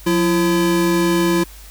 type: tone pair together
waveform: square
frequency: 178.94 / 337.8 Hz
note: F3 / E4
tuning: +42 / +42 cents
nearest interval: major seventh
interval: 1100 cents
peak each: -20 / -16 dBFS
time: 0.06-1.44 s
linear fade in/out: 10 ms
effects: added 50 Hz sine -38 dBFS peak until 1.7 s + white hiss -43 dBFS RMS until 1.7 s